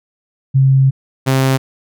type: tone pair in turn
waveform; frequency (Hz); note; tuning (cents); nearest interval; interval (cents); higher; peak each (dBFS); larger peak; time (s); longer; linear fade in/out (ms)
sine / sawtooth; 134.2 / 132.97; C3 / C3; +44 / +28; unison; 16; first; -7; neither; 0.54-0.91 / 1.26-1.58; first; 20
effects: none